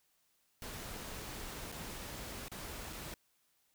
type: noise with dropouts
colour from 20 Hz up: pink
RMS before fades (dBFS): -45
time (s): 0.62-3.14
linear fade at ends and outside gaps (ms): 1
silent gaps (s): 1.718-1.723 / 2.483-2.516 / 2.928-2.931
effects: white hiss -75 dBFS RMS until 3.74 s